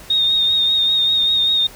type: tone with vibrato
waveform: sine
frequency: 3700 Hz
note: A#7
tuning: 14 cents flat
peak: -13 dBFS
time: 0.1-1.67 s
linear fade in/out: 5 ms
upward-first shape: triangle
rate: 5.1 Hz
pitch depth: 35 cents each way
effects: pink hiss -40 dBFS RMS until 1.75 s